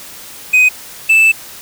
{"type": "tone pair in turn", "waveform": "triangle", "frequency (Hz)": [2506, 2638], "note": ["D#7", "E7"], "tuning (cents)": [12, 1], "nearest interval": "minor second", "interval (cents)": 89, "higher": "second", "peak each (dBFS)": -4, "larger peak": "neither", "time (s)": [[0.53, 0.69], [1.09, 1.32]], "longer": "second", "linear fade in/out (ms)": 10, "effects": ["white hiss -33 dBFS RMS until 1.61 s"]}